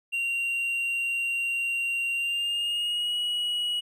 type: tone with pitch glide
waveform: triangle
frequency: 2762 to 2913 Hz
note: F7 to F#7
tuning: -20 to -28 cents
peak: -24 dBFS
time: 0.12-3.81 s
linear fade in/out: 20 ms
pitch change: +92 cents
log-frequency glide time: 2.14-3.16 s
effects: none